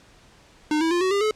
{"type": "tone with pitch steps", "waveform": "square", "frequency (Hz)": [304.1, 325.9, 349.3, 374.4, 401.3, 430.1], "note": ["D#4", "E4", "F4", "F#4", "G4", "A4"], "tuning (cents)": [-40, -20, 0, 20, 41, -39], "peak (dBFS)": -20, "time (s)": [0.71, 1.31], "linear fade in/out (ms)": 2, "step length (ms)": 100, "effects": ["pink hiss -53 dBFS RMS until 1.35 s", "low-pass 7000 Hz 12 dB/octave"]}